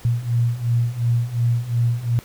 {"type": "beating tone pair", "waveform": "sine", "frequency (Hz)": [116.9, 119.7], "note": ["A#2", "A#2"], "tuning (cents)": [5, 46], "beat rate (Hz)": 2.8, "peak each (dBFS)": [-22, -19], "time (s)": [0.05, 2.19], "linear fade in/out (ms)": 0, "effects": ["pink hiss -45 dBFS RMS until 2.24 s"]}